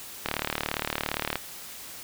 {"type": "click train", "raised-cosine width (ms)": 0.3, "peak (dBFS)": -10, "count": 42, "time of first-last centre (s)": [0.26, 1.356], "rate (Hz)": 37.4, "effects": ["white hiss -42 dBFS RMS until 2.03 s"]}